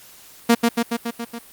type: tone with echo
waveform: sawtooth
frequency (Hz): 233.9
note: A#3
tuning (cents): +6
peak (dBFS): -7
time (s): 0.49-0.55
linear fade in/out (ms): 10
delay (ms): 140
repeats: 6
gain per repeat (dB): -3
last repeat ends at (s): 1.39
effects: white hiss -46 dBFS RMS until 1.52 s + Opus 48 kbps